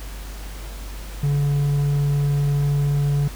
triangle tone, 143.2 Hz, D3, 43 cents flat, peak -15 dBFS, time 1.23-3.28 s, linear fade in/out 5 ms, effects added 49 Hz sine -31 dBFS peak until 3.35 s + pink hiss -40 dBFS RMS until 3.35 s

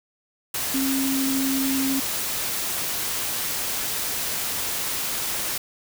sine tone in noise, 268.7 Hz, C4, 46 cents sharp, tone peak -22 dBFS, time 0.74-2 s, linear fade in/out 5 ms, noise white, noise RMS -27 dBFS, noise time 0.54-5.58 s, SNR +2 dB, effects none

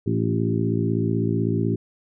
harmonic tone with a mistuned harmonic, 56 Hz, A1, 31 cents sharp, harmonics 2 / 3 / 4 / 5 / 6 / 7, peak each -24 / -26 / -27 / -28 / -29 / -29 dBFS, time 0.06-1.76 s, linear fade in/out 10 ms, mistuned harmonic 6, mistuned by +29 cents, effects none

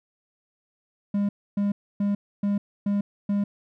triangle tone bursts, 202.4 Hz, G#3, 44 cents flat, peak -19 dBFS, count 6, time 1.14-3.44 s, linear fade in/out 5 ms, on 150 ms, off 280 ms, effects none

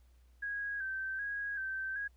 sine tone with vibrato, 1600 Hz, G6, 35 cents sharp, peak -35 dBFS, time 0.42-2.08 s, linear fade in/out 10 ms, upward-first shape square, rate 1.3 Hz, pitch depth 51 cents each way, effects added 61 Hz sine -60 dBFS peak until 2.16 s + pink hiss -75 dBFS RMS until 2.16 s

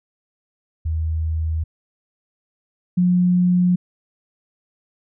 sine tone pair in turn, 79.8 / 179.14 Hz, D#2 / F3, +44 / +44 cents, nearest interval octave + major second, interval 1400 cents, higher second, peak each -19 / -13 dBFS, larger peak second, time 0.85-1.64 / 2.97-3.76 s, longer neither, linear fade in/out 10 ms, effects none

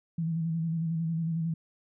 sine tone with vibrato, 163.9 Hz, E3, 10 cents flat, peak -27 dBFS, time 0.18-1.54 s, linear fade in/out 5 ms, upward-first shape square, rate 11 Hz, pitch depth 35 cents each way, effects none

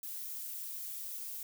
violet noise with flanger, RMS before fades -42 dBFS, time 0.03-1.43 s, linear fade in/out 2 ms, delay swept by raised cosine 1.7 to 4 ms, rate 3.8 Hz, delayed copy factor -0.6, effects none

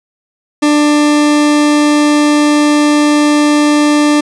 40% pulse tone, 296.4 Hz, D4, 16 cents sharp, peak -6 dBFS, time 0.62-4.21 s, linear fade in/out 10 ms, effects resampled to 22050 Hz + 7-bit

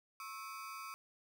35% pulse ring-modulated tone, 1200 Hz, D6, 37 cents sharp, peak -40 dBFS, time 0.2-0.94 s, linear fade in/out 0 ms, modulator 112 Hz, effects none

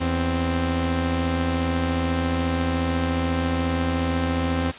sawtooth tone pair together, 82.48 / 261.6 Hz, E2 / C4, +2 / 0 cents, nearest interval octave + minor sixth, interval 1998 cents, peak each -20 dBFS, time 0-4.72 s, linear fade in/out 20 ms, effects white hiss -39 dBFS RMS until 4.78 s + resampled to 8000 Hz

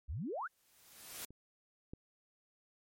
sine exponential sweep, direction up, 56 to 1682 Hz, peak -37 dBFS, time 0.08-0.48 s, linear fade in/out 20 ms
white noise with exponential growth, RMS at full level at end -43 dBFS, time 0.42-1.25 s, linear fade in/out 2 ms, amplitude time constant 180 ms
clicks, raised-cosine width 3 ms, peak -41 / -32 dBFS, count 2, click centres 1.306 / 1.935 s
effects MP3 64 kbps

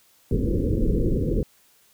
pink low-pass noise, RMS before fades -22 dBFS, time 0.31-1.43 s, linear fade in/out 2 ms, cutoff 510 Hz, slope 96 dB/octave, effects white hiss -59 dBFS RMS until 1.93 s

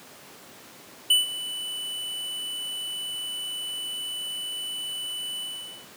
square tone with ADSR envelope, 2982 Hz, F#7, 13 cents sharp, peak -15 dBFS, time 1.1-5.89 s, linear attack 6 ms, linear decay 150 ms, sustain -16 dB, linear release 500 ms, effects pink hiss -47 dBFS RMS until 5.96 s + high-pass 200 Hz 12 dB/octave

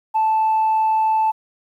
sine tone, 877 Hz, A5, 6 cents flat, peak -13 dBFS, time 0.14-1.32 s, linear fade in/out 20 ms, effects tanh soft clip ceiling -12 dBFS + 9-bit

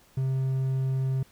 triangle tone, 132.4 Hz, C3, 21 cents sharp, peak -22 dBFS, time 0.17-1.23 s, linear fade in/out 5 ms, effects pink hiss -59 dBFS RMS until 1.31 s

